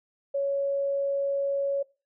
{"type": "tone", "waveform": "sine", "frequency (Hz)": 557, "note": "C#5", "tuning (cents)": 8, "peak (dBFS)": -24, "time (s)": [0.34, 1.83], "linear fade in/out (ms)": 10, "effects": ["noise-tail reverb RT60 0.3 s tail -21 dB re dry"]}